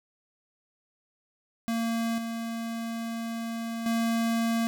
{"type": "tone with level steps", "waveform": "square", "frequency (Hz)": 229.2, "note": "A#3", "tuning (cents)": -29, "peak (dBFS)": [-27, -32, -25], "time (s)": [1.68, 4.67], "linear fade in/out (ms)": 0, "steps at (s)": [2.18, 3.86], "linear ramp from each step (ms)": 2, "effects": []}